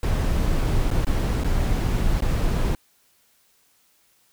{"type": "noise with dropouts", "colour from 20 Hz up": "brown", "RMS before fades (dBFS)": -21, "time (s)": [0.03, 2.75], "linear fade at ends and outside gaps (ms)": 1, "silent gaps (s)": [[0.905, 0.912], [1.047, 1.068], [1.436, 1.444], [2.206, 2.222]], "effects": ["white hiss -62 dBFS RMS until 4.32 s"]}